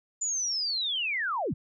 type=linear sweep; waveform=sine; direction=down; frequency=7100 to 77.78 Hz; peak=-27 dBFS; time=0.21-1.54 s; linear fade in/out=10 ms; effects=none